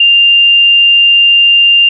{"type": "tone", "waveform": "sine", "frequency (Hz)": 2794, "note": "F7", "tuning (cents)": 0, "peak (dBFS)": -3, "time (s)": [0, 1.89], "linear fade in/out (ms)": 5, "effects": []}